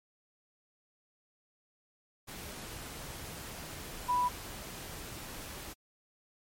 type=tone in noise; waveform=sine; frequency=987 Hz; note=B5; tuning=1 cent flat; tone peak=-26 dBFS; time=4.08-4.29 s; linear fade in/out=20 ms; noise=pink; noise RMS=-44 dBFS; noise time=2.27-5.74 s; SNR=+15 dB; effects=MP3 64 kbps